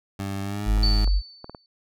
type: tone with pitch glide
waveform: 20% pulse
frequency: 98.3 to 104.75 Hz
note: G2 to G#2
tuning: +5 to +15 cents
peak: -23 dBFS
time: 0.19-1.05 s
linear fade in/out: 5 ms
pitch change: +110 cents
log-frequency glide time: 0.43-0.67 s
type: tone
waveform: sine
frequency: 47.93 Hz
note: G1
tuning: 38 cents flat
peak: -17 dBFS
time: 0.65-1.22 s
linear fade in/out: 50 ms
type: clicks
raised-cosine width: 1 ms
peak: -23 dBFS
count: 5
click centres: 0.778 / 1.076 / 1.444 / 1.496 / 1.548 s
type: tone with exponential decay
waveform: sine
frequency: 4513 Hz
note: C#8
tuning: 30 cents sharp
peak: -21 dBFS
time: 0.83-1.66 s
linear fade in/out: 1 ms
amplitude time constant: 180 ms
effects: none